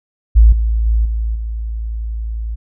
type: tone with level steps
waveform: sine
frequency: 55.5 Hz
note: A1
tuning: 16 cents sharp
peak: -3 / -12 / -10 / -15 / -19 dBFS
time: 0.35-2.56 s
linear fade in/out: 20 ms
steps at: 0.52 / 0.86 / 1.05 / 1.35 s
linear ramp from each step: 5 ms
effects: none